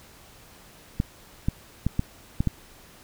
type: clicks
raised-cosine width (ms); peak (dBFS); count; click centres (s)
5; -10; 6; 1.001 / 1.485 / 1.866 / 1.994 / 2.405 / 2.473
effects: pink hiss -51 dBFS RMS until 3.03 s